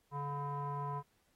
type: tone with low-pass filter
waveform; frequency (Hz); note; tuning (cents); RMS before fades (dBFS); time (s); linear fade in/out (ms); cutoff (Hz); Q
square; 142.9; D3; -47; -39; 0.11-1.03; 50; 1000; 7.3
effects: pink hiss -75 dBFS RMS until 1.35 s + AAC 48 kbps